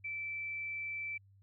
sine tone, 2326 Hz, D7, 17 cents flat, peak -37 dBFS, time 0.04-1.18 s, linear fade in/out 10 ms, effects added 98 Hz sine -60 dBFS peak until 1.42 s

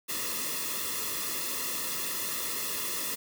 white noise with comb filter, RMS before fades -33 dBFS, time 0.08-3.16 s, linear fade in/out 20 ms, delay 1.3 ms, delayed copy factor -0.95, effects none

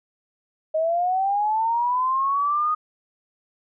sine linear sweep, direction up, 622.3 to 1244.5 Hz, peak -19 dBFS, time 0.74-2.75 s, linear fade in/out 10 ms, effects none

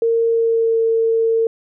sine tone with pitch glide, 459.1 to 453 Hz, A#4 to A#4, -26 to -50 cents, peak -13 dBFS, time 0.02-1.47 s, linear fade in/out 2 ms, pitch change -24 cents, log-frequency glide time 0.29-0.81 s, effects none

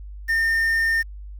triangle tone with quantisation, 1816 Hz, A#6, 46 cents flat, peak -16 dBFS, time 0.28-1.03 s, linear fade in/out 20 ms, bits 7, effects added 50 Hz sine -34 dBFS peak until 1.39 s

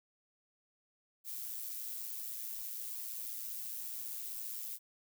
violet noise with amplitude modulation, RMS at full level -40 dBFS, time 1.24-4.79 s, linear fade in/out 50 ms, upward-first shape sine, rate 115 Hz, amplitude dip 50%, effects none

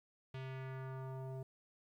square tone with low-pass filter sweep, 131.8 Hz, C3, 13 cents sharp, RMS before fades -45 dBFS, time 0.34-1.43 s, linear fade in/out 5 ms, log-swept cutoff 3200 to 610 Hz, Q 1.7, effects 12-bit

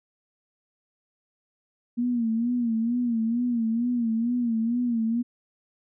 sine tone with vibrato, 234.4 Hz, A#3, 10 cents sharp, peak -22 dBFS, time 1.97-5.23 s, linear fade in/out 20 ms, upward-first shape sine, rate 2.2 Hz, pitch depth 87 cents each way, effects none

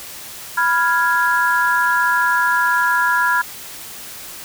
sine chord, F diminished, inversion second, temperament equal, 987.8 / 1396.9 / 1661.2 Hz, Cb6 / F6 / Ab6, 0 / 0 / 0 cents, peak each -18 dBFS, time 0.57-3.42 s, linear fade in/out 10 ms, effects white hiss -34 dBFS RMS until 4.44 s

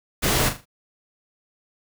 pink noise with echo, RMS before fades -21 dBFS, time 0.22-0.5 s, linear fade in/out 20 ms, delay 39 ms, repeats 4, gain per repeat -9 dB, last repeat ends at 0.656 s, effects none

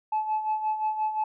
sine tone with tremolo, 863 Hz, A5, 34 cents flat, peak -21 dBFS, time 0.12-1.24 s, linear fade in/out 5 ms, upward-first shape sine, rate 5.7 Hz, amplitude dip 65%, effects tanh soft clip ceiling -20 dBFS

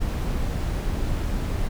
brown noise, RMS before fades -25 dBFS, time 0-1.69 s, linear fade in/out 20 ms, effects none

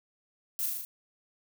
violet noise with echo, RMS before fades -32 dBFS, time 0.59-0.66 s, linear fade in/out 0 ms, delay 38 ms, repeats 5, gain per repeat -2 dB, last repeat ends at 0.85 s, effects none

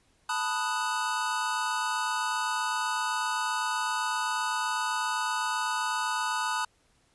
square chord, B dominant seventh, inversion third, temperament equal, 880 / 987.8 / 1244.5 / 1480 Hz, A5 / B5 / D#6 / F#6, 0 / 0 / 0 / 0 cents, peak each -34 dBFS, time 0.29-6.65 s, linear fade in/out 5 ms, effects pink hiss -67 dBFS RMS until 7.14 s + resampled to 24000 Hz

